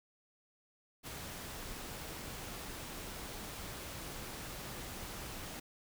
pink noise with ADSR envelope, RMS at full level -43 dBFS, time 1.03-5.6 s, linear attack 44 ms, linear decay 6 ms, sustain -2 dB, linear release 8 ms, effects none

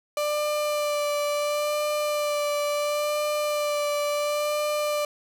35% pulse tone with vibrato, 591 Hz, D5, 11 cents sharp, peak -22 dBFS, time 0.17-5.05 s, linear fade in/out 2 ms, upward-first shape sine, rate 0.72 Hz, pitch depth 17 cents each way, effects none

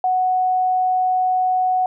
sine tone, 740 Hz, F#5, in tune, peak -15 dBFS, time 0.04-1.86 s, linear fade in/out 2 ms, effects none

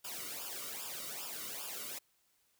white noise with flanger, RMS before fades -43 dBFS, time 0.04-1.99 s, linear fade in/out 10 ms, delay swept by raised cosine 0.48 to 1.22 ms, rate 2.5 Hz, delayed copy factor -0.8, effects white hiss -74 dBFS RMS until 2.59 s

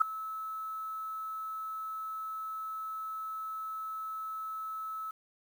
sine tone with ADSR envelope, 1300 Hz, E6, 24 cents flat, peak -17 dBFS, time 0-5.11 s, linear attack 16 ms, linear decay 4 ms, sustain -19 dB, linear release 5 ms, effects 9-bit

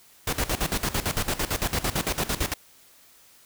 pink noise with tremolo, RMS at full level -25 dBFS, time 0.27-2.54 s, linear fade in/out 5 ms, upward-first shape square, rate 8.9 Hz, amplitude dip 80%, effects white hiss -55 dBFS RMS until 3.45 s

